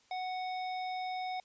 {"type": "harmonic tone", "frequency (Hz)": 740, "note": "F#5", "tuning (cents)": 0, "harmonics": [1, 3, 5, 7], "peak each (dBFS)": [-35, -45, -49, -52], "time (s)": [0.11, 1.4], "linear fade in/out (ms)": 2, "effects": ["white hiss -67 dBFS RMS until 1.44 s", "resampled to 16000 Hz"]}